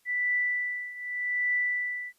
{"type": "tone with tremolo", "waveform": "sine", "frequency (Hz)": 1975.5, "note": "B6", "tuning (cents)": 0, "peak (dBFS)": -23, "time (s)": [0.05, 2.13], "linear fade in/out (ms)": 50, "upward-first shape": "triangle", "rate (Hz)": 0.84, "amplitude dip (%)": 85, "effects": ["white hiss -68 dBFS RMS until 2.18 s", "resampled to 32000 Hz"]}